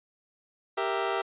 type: chord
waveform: 20% pulse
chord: E diminished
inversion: first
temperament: equal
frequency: 392 / 466.2 / 659.3 Hz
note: G4 / Bb4 / E5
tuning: 0 / 0 / 0 cents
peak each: -25 / -28 / -27 dBFS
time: 0.77-1.22 s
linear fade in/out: 10 ms
effects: resampled to 8000 Hz